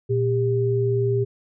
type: tone pair together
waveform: sine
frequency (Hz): 118.5 / 398.6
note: A#2 / G4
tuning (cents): +29 / +29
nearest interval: octave + major sixth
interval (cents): 2100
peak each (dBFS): -21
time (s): 0.09-1.25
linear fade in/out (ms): 20
effects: none